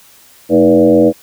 sine tone with frequency modulation, 400 Hz, G4, 35 cents sharp, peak -5 dBFS, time 0.49-1.13 s, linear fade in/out 50 ms, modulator 88.2 Hz, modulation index 2.1, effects white hiss -44 dBFS RMS until 1.22 s

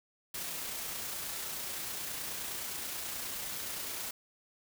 white noise with amplitude modulation, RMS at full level -38 dBFS, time 0.34-4.11 s, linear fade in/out 5 ms, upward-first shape sine, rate 29.5 Hz, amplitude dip 25%, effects none

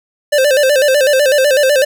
square tone with vibrato, 555 Hz, C#5, 2 cents sharp, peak -9 dBFS, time 0.32-1.85 s, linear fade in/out 10 ms, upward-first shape square, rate 8 Hz, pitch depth 100 cents each way, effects none

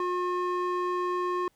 square tone with band-pass filter, 359.2 Hz, F4, 49 cents sharp, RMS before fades -29 dBFS, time 0-1.48 s, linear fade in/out 2 ms, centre 800 Hz, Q 5.9, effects pink hiss -69 dBFS RMS until 1.55 s

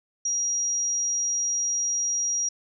sine tone, 5720 Hz, F8, 41 cents sharp, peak -23 dBFS, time 0.25-2.49 s, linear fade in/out 5 ms, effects none

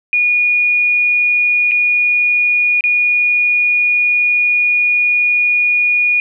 sine tone with dropouts, 2447 Hz, D#7, 29 cents flat, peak -10 dBFS, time 0.13-6.2 s, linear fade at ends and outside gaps 1 ms, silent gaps 1.712-1.717 / 2.808-2.839 s, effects none

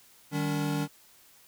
square tone cluster, 153.5 / 196 / 284.9 Hz, D#3 / G3 / C#4, -23 / 0 / +48 cents, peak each -31 / -37 / -32 dBFS, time 0.31-0.88 s, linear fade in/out 50 ms, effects white hiss -58 dBFS RMS until 1.47 s

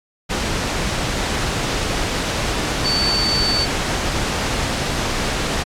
sine tone in noise, 4530 Hz, C#8, 37 cents sharp, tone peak -17 dBFS, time 2.84-3.66 s, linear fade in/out 20 ms, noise pink, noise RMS -21 dBFS, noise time 0.29-5.64 s, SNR +1 dB, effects low-pass 7000 Hz 12 dB/octave + AAC 64 kbps

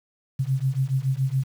sine beating tone pair, 129.7 / 136.8 Hz, C3 / C#3, -15 / -23 cents, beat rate 7.1 Hz, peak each -24 dBFS, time 0.39-1.44 s, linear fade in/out 10 ms, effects 8-bit

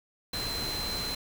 sine tone in noise, 4086 Hz, C8, 42 cents flat, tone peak -33 dBFS, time 0.33-1.15 s, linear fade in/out 5 ms, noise pink, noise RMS -36 dBFS, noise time 0.33-1.15 s, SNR 0 dB, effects none

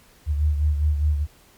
sine beating tone pair, 74.4 / 79.3 Hz, D2 / D#2, +23 / +33 cents, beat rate 4.9 Hz, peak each -18 / -27 dBFS, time 0.26-1.27 s, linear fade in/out 50 ms, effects pink hiss -54 dBFS RMS until 1.57 s + MP3 96 kbps

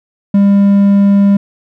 triangle tone, 200 Hz, G3, 35 cents sharp, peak -3 dBFS, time 0.34-1.37 s, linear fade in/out 5 ms, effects none

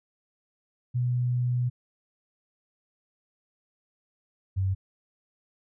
sine tone pair in turn, 123.47 / 95.43 Hz, B2 / G2, 0 / -46 cents, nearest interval major third, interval 446 cents, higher first, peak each -23 / -23 dBFS, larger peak neither, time 0.94-1.7 / 4.56-4.75 s, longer first, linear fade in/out 20 ms, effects none

